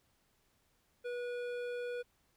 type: tone with hard clipping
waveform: sine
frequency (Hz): 486.5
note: B4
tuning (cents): -26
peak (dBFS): -39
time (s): 1.04-2.03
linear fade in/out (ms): 20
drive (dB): 12
effects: pink hiss -74 dBFS RMS until 2.36 s